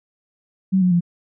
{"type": "tone with pitch steps", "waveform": "sine", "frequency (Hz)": [190, 181.52, 173.43], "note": ["F#3", "F#3", "F3"], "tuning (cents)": [46, -33, -12], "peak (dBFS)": -13, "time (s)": [0.72, 1.008], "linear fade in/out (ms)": 20, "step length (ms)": 96, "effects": []}